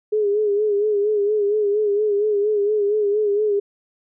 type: tone with vibrato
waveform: sine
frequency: 415.7 Hz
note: G#4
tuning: 2 cents sharp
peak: -16 dBFS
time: 0.12-3.6 s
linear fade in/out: 10 ms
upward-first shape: sine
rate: 4.3 Hz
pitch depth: 60 cents each way
effects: none